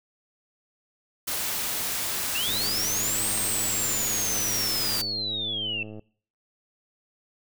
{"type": "noise", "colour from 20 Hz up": "white", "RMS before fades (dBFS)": -29, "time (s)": [1.27, 5.02], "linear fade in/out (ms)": 10}
{"type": "linear two-way sweep", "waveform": "sine", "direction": "up then down", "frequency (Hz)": [2637, 8620, 2643], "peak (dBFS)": -27, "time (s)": [2.35, 5.83], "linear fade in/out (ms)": 2, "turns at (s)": 3.31}
{"type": "click train", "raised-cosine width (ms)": 2, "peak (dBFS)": -28, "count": 377, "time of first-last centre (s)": [2.48, 5.994], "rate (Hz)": 107}
{"effects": ["noise-tail reverb RT60 0.5 s tail -23 dB re dry"]}